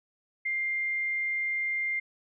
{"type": "tone", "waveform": "sine", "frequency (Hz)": 2100, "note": "C7", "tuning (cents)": 6, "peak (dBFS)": -27, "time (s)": [0.45, 2], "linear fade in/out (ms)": 10, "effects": []}